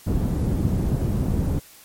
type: low-pass noise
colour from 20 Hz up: white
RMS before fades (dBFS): -22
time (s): 0.06-1.6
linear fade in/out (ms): 20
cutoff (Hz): 170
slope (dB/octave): 12
effects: white hiss -48 dBFS RMS until 1.84 s + MP3 64 kbps